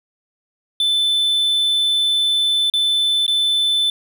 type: tone with dropouts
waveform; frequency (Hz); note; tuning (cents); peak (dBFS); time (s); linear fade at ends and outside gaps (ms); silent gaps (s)
triangle; 3520; A7; 0; -13; 0.8-3.9; 2; 2.7-2.737 / 3.265-3.279
effects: none